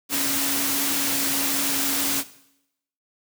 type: tone in noise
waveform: sine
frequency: 277.2 Hz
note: C#4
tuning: in tune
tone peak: -31 dBFS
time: 0.09-2.24 s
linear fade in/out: 50 ms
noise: white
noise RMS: -24 dBFS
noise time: 0.09-2.24 s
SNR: -10 dB
effects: noise-tail reverb RT60 0.8 s tail -17 dB re dry + high-pass 100 Hz 12 dB/octave